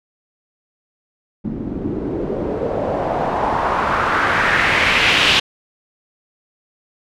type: noise with low-pass filter sweep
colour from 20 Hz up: white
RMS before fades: -18 dBFS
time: 1.44-5.4 s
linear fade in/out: 10 ms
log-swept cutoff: 230 to 3200 Hz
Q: 2.4
effects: none